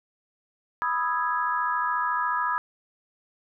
sine chord, E major seventh, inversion second, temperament equal, 987.8 / 1244.5 / 1318.5 / 1661.2 Hz, B5 / D#6 / E6 / G#6, 0 / 0 / 0 / 0 cents, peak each -27 / -28 / -33 / -30 dBFS, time 0.82-2.58 s, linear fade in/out 0 ms, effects none

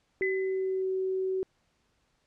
sine tone with pitch glide, 381 to 377.5 Hz, G4 to F#4, -49 to +35 cents, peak -27 dBFS, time 0.21-1.43 s, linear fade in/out 0 ms, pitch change -16 cents, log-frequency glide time 0.38-0.89 s
sine tone with exponential decay, 2015 Hz, B6, 34 cents sharp, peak -27 dBFS, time 0.22-0.82 s, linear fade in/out 1 ms, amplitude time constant 130 ms
effects pink hiss -72 dBFS RMS until 2.26 s + low-pass 7000 Hz 12 dB/octave

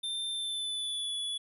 square tone with pitch glide, 3578 to 3418 Hz, A7 to G#7, +28 to +49 cents, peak -33 dBFS, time 0.03-1.38 s, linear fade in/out 10 ms, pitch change -79 cents, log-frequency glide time 0.3-1.13 s, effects resampled to 32000 Hz

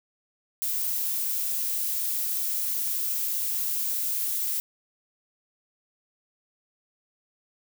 violet noise, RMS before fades -28 dBFS, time 0.62-4.6 s, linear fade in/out 0 ms, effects none

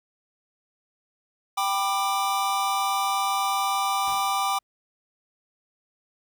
square chord, G major, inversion none, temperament equal with one note detuned, 784 / 987.8 / 1190.4 Hz, G5 / B5 / D6, 0 / 0 / +23 cents, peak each -27 / -31 / -27 dBFS, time 1.57-4.59 s, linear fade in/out 10 ms
pink noise with exponential decay, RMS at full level -43 dBFS, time 4.07-4.63 s, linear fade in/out 0 ms, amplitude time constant 120 ms
effects none

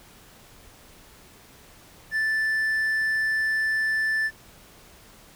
triangle tone, 1760 Hz, A6, in tune, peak -20 dBFS, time 2.11-4.31 s, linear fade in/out 50 ms, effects pink hiss -51 dBFS RMS until 5.35 s

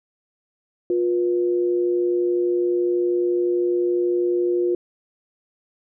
sine tone pair together, 354.5 / 486.4 Hz, F4 / B4, +26 / -26 cents, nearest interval perfect fourth, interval 548 cents, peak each -18 / -27 dBFS, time 0.9-4.75 s, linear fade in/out 2 ms, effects none

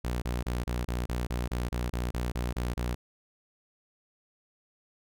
sawtooth tone bursts, 60.5 Hz, B1, 35 cents flat, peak -25 dBFS, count 14, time 0.04-2.95 s, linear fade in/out 10 ms, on 180 ms, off 30 ms, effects none

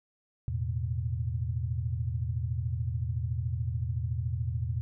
sine chord, E suspended fourth, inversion none, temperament just, 82.41 / 109.88 / 123.61 Hz, E2 / A2 / B2, 0 / -2 / +2 cents, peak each -33 dBFS, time 0.48-4.81 s, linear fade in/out 0 ms, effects none

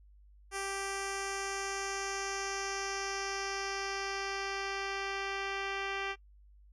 10% pulse tone with low-pass filter sweep, 392 Hz, G4, in tune, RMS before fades -37 dBFS, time 0.51-6.16 s, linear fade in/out 50 ms, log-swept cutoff 8900 to 3400 Hz, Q 2.3, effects noise-tail reverb RT60 0.1 s tail -21 dB re dry + added 50 Hz sine -56 dBFS peak until 6.72 s

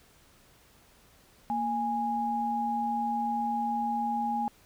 sine tone pair together, 232.1 / 827 Hz, A#3 / G#5, -7 / -8 cents, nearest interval octave + minor seventh, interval 2199 cents, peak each -33 / -28 dBFS, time 1.5-4.48 s, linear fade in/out 0 ms, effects pink hiss -60 dBFS RMS until 4.65 s

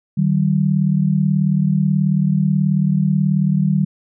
sine tone pair together, 152.9 / 191.34 Hz, D#3 / G3, -30 / -42 cents, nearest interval major third, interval 388 cents, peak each -16 dBFS, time 0.17-3.85 s, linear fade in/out 10 ms, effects none

